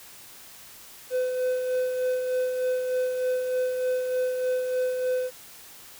triangle tone with tremolo, 507 Hz, B4, 45 cents sharp, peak -20 dBFS, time 1.1-5.31 s, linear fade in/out 50 ms, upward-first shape sine, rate 3.3 Hz, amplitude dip 40%, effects white hiss -47 dBFS RMS until 5.99 s

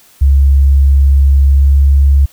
sine tone with pitch glide, 68.9 to 69.5 Hz, C#2 to C#2, -10 to +5 cents, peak -4 dBFS, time 0.21-2.26 s, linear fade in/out 10 ms, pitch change +15 cents, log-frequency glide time 1.47-1.76 s, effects white hiss -45 dBFS RMS until 2.32 s

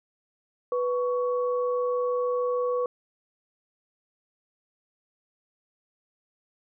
sine tone pair together, 493.6 / 1118.4 Hz, B4 / C#6, -1 / +15 cents, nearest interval octave + major second, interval 1416 cents, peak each -24 / -32 dBFS, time 0.72-2.86 s, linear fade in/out 2 ms, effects none

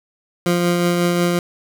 20% pulse tone with tremolo, 174.61 Hz, F3, in tune, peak -9 dBFS, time 0.46-1.39 s, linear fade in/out 2 ms, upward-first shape triangle, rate 5.5 Hz, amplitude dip 30%, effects none

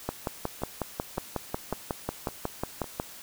two click trains, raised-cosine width 1 ms, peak -24 / -14 dBFS, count 5 / 17, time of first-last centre 0.62-2.842 / 0.09-2.999 s, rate 1.8 / 5.5 Hz, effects white hiss -46 dBFS RMS until 3.22 s

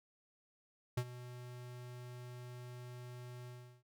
square tone with ADSR envelope, 123.47 Hz, B2, in tune, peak -32 dBFS, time 0.97-3.83 s, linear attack 7 ms, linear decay 60 ms, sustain -16 dB, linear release 360 ms, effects none

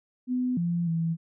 sine tone with pitch steps, 251.1 / 171.8 / 164.9 Hz, B3 / F3 / E3, +29 / -28 / +1 cents, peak -24 dBFS, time 0.27-1.17 s, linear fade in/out 50 ms, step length 300 ms, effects none

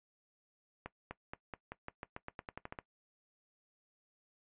accelerating click train, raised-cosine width 0.5 ms, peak -27 dBFS, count 15, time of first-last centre 0.86-2.788 s, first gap 250 ms, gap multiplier 0.9, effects noise-tail reverb RT60 0.1 s tail -18 dB re dry + resampled to 8000 Hz

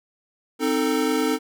square chord, A diminished, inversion first, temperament equal with one note detuned, 261.6 / 311.1 / 444.3 Hz, C4 / Eb4 / A4, 0 / 0 / +17 cents, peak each -25 dBFS, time 0.59-1.39 s, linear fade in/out 50 ms, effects none

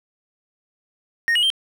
triangle tone with pitch steps, 1855 / 2899 / 3146 Hz, A#6 / F#7 / G7, -9 / -36 / +6 cents, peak -14 dBFS, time 1.28-1.502 s, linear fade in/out 0 ms, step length 74 ms, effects none

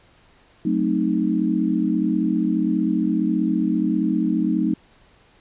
sine chord, F# diminished seventh, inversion none, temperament equal, 185 / 220 / 261.6 / 311.1 Hz, F#3 / A3 / C4 / Eb4, 0 / 0 / 0 / 0 cents, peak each -24 / -23 / -25 / -22 dBFS, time 0.65-4.74 s, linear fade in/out 5 ms, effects pink hiss -55 dBFS RMS until 5.4 s + resampled to 8000 Hz

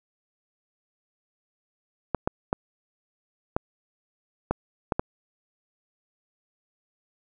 clicks, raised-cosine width 1 ms, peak -9 dBFS, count 7, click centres 2.147 / 2.275 / 2.529 / 3.565 / 4.51 / 4.922 / 4.995 s, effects none

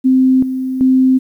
sine tone with tremolo, 260 Hz, C4, 11 cents flat, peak -7 dBFS, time 0.04-1.19 s, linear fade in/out 20 ms, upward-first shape square, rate 1.3 Hz, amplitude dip 65%, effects 8-bit

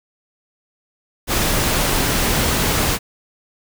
pink noise, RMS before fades -18 dBFS, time 1.27-2.99 s, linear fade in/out 50 ms, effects none

